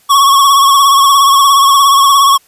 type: tone with vibrato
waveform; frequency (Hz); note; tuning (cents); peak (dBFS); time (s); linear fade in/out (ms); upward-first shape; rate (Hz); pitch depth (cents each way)
square; 1108.7; C#6; 0; -5; 0.09-2.38; 20; triangle; 17; 59
effects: white hiss -49 dBFS RMS until 2.47 s + resampled to 32000 Hz